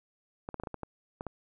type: clicks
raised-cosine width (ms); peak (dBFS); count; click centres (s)
1; -23; 9; 0.489 / 0.543 / 0.599 / 0.636 / 0.672 / 0.743 / 0.833 / 1.209 / 1.267
effects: none